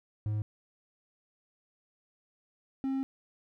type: tone pair in turn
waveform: triangle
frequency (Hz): 106.3 / 267.9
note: G#2 / C4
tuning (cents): +41 / +41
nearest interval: octave + major third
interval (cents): 1600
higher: second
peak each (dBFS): -27 / -27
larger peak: neither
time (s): 0.26-0.42 / 2.84-3.03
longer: second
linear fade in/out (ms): 0
effects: none